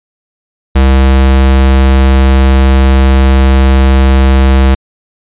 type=tone; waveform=square; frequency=66.4 Hz; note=C2; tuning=26 cents sharp; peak=-4 dBFS; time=0.75-4.75 s; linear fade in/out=10 ms; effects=resampled to 8000 Hz